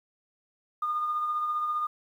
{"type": "tone with tremolo", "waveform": "sine", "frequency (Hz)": 1219, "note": "D#6", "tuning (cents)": -36, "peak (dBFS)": -24, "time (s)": [0.82, 1.87], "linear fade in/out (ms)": 5, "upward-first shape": "triangle", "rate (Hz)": 15, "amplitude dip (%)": 40, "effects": ["tanh soft clip ceiling -20 dBFS", "10-bit"]}